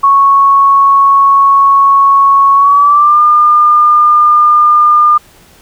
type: tone with pitch glide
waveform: sine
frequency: 1106 to 1206.1 Hz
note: C#6 to D6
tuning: -4 to +46 cents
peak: -3 dBFS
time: 0.03-5.18 s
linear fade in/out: 10 ms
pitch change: +150 cents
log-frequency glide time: 2.54-3.21 s
effects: pink hiss -42 dBFS RMS until 5.61 s